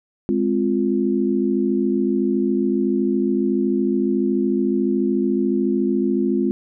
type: chord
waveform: sine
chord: F minor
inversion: first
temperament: equal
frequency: 207.7 / 261.6 / 349.2 Hz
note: Ab3 / C4 / F4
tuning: 0 / 0 / 0 cents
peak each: -21 dBFS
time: 0.29-6.51 s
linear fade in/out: 0 ms
effects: none